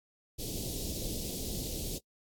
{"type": "band-stop noise", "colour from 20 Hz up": "pink", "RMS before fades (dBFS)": -37, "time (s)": [0.38, 1.99], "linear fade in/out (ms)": 20, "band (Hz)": [520, 3600], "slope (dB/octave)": 24, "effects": ["noise-tail reverb RT60 0.1 s tail -24 dB re dry", "AAC 64 kbps"]}